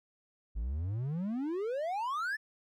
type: exponential sweep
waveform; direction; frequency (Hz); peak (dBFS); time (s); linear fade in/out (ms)
triangle; up; 49.8 to 1800; -30; 0.55-2.37; 20
effects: none